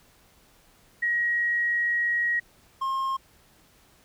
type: tone pair in turn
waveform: sine / triangle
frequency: 1897 / 1068.7 Hz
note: A#6 / C6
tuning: +30 / +36 cents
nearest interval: minor seventh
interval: 994 cents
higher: first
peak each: -22 / -23 dBFS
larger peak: first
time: 1.02-2.4 / 2.81-3.17 s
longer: first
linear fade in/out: 10 ms
effects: pink hiss -59 dBFS RMS until 4.04 s